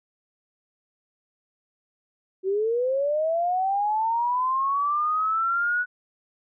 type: linear sweep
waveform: sine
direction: up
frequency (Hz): 370 to 1480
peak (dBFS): -21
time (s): 2.43-5.86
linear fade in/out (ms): 50
effects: none